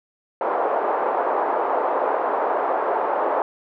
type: band-pass noise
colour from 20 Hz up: white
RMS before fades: -22 dBFS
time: 0.41-3.42 s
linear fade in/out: 2 ms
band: 410 to 1000 Hz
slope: 24 dB/octave
effects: none